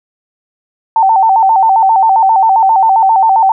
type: tone with vibrato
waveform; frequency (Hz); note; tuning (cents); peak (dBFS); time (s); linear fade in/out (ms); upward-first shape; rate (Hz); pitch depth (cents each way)
sine; 831; G#5; +1; -5; 0.96-3.52; 2; square; 7.5; 130
effects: none